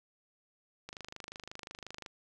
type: click train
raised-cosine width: 0.2 ms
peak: -26 dBFS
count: 31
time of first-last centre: 0.89-2.062 s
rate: 25.6 Hz
effects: none